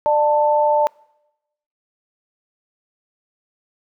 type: tone pair together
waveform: sine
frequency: 596 / 886.1 Hz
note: D5 / A5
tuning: +25 / +12 cents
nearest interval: perfect fifth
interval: 687 cents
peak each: -16 dBFS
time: 0.06-0.87 s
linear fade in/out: 0 ms
effects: noise-tail reverb RT60 0.9 s tail -25 dB re dry